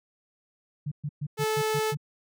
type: tone bursts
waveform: sine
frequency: 146.83 Hz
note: D3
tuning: in tune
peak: -28 dBFS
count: 7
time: 0.86-1.972 s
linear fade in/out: 10 ms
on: 56 ms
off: 120 ms
type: tone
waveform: sawtooth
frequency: 434.9 Hz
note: A4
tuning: 20 cents flat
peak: -21 dBFS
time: 1.37-1.95 s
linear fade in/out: 50 ms
effects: none